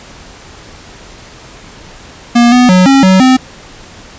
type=tone with pitch steps; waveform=square; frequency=238.1 / 247.9 / 183.5 / 271.8 / 188 / 258.3 Hz; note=A#3 / B3 / F#3 / C#4 / F#3 / C4; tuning=+37 / +7 / -14 / -34 / +28 / -22 cents; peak=-4 dBFS; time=2.35-3.37 s; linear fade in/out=10 ms; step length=170 ms; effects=pink hiss -34 dBFS RMS until 4.18 s + resampled to 16000 Hz